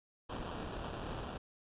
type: noise with sample-and-hold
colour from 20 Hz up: pink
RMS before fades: -42 dBFS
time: 0.29-1.38 s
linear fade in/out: 10 ms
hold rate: 2100 Hz
effects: resampled to 8000 Hz